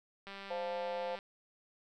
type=click train; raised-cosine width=0.3 ms; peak=-31 dBFS; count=182; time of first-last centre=0.27-1.189 s; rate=197 Hz
type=chord; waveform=sine; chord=F major; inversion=second; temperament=equal; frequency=523.3 / 698.5 / 880 Hz; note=C5 / F5 / A5; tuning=0 / 0 / 0 cents; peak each=-37 / -43 / -43 dBFS; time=0.5-1.16 s; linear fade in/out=10 ms
effects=none